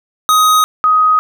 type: tone pair in turn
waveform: square / sine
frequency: 1255 / 1255 Hz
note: D#6 / D#6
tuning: +15 / +15 cents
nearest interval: unison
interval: 0 cents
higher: neither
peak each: -8 / -7 dBFS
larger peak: second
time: 0.29-0.64 / 0.84-1.19 s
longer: neither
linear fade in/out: 0 ms
effects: none